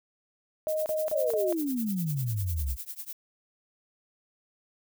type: tone bursts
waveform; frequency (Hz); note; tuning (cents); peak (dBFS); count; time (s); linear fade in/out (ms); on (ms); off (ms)
sine; 622.3; D#5; 0; -26; 4; 0.67-1.526; 0; 190; 32
type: noise with tremolo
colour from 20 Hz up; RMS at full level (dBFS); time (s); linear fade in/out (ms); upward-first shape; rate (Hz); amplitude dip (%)
violet; -36; 0.68-3.13; 5; triangle; 10; 100
type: exponential sweep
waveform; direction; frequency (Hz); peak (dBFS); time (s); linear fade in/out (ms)
sine; down; 615 to 59.8; -27; 1.11-2.77; 50
effects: none